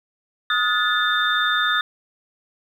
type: tone cluster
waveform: sine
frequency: 1256 / 1444 / 1738 / 3609 Hz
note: D#6 / F#6 / A6 / A7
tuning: +16 / -43 / -22 / +43 cents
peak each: -23 dBFS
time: 0.5-1.81 s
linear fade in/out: 2 ms
effects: 8-bit